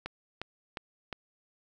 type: click train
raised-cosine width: 0.3 ms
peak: -20 dBFS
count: 4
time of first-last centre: 0.06-1.128 s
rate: 2.81 Hz
effects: none